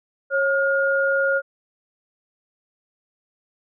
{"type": "tone pair together", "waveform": "sine", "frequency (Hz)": [547.4, 1423], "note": ["C#5", "F6"], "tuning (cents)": [-22, 32], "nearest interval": "octave + perfect fourth", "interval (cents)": 1654, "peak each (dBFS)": -20, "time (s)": [0.3, 1.42], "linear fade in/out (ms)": 50, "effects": []}